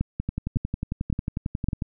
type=two click trains; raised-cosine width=5 ms; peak=-14 / -11 dBFS; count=19 / 4; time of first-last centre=0.2-1.822 / 0.01-1.686 s; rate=11.1 / 1.79 Hz; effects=none